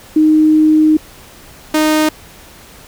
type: tone pair in turn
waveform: sine / sawtooth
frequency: 310 / 308.9 Hz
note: D#4 / D#4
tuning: -6 / -12 cents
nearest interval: unison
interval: 6 cents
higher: first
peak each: -6 dBFS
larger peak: neither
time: 0.16-0.97 / 1.74-2.09 s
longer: first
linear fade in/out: 5 ms
effects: pink hiss -39 dBFS RMS until 2.87 s